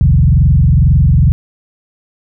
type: tone with frequency modulation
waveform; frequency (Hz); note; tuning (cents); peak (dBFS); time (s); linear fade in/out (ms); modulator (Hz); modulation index
sine; 103.83; G#2; 0; -5; 0.01-1.32; 0; 22.1; 2.4
effects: none